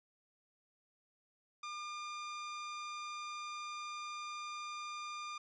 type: tone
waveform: sawtooth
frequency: 1204 Hz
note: D6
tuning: 43 cents sharp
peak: -38 dBFS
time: 1.63-5.38 s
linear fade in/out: 5 ms
effects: resampled to 16000 Hz